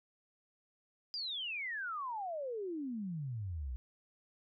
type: exponential sweep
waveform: sine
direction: down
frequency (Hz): 4951 to 58.4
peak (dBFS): -37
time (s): 1.14-3.76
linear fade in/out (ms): 0
effects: none